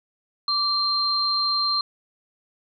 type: tone pair together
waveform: sine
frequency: 1167 / 4166 Hz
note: D6 / C8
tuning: -11 / -8 cents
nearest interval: octave + minor seventh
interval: 2203 cents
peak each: -26 / -21 dBFS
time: 0.48-1.81 s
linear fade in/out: 2 ms
effects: none